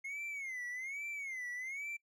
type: tone with vibrato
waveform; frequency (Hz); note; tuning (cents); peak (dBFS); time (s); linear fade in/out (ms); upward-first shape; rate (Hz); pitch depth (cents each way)
triangle; 2138; C7; +37; -38; 0.04-1.97; 10; sine; 1.2; 160
effects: noise-tail reverb RT60 0.1 s tail -24 dB re dry